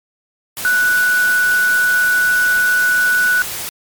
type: tone in noise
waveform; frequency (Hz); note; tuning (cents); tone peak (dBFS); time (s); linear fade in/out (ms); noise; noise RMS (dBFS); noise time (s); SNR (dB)
sine; 1480; F#6; 0; -11; 0.65-3.42; 0; white; -25; 0.57-3.69; +11
effects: MP3 96 kbps